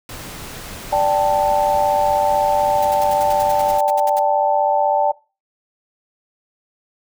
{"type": "noise", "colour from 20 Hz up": "pink", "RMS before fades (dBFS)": -33, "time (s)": [0.09, 3.78], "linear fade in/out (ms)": 2}
{"type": "chord", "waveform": "sine", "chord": "D suspended fourth", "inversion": "none", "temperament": "equal", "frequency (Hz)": [587.3, 784, 880], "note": ["D5", "G5", "A5"], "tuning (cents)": [0, 0, 0], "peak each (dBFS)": -18, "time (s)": [0.92, 5.12], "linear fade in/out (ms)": 10}
{"type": "noise bursts", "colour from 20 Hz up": "white", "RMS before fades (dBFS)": -32, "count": 15, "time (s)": [2.82, 4.194], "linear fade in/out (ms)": 5, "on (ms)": 30, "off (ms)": 66}
{"effects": ["noise-tail reverb RT60 0.3 s tail -21 dB re dry"]}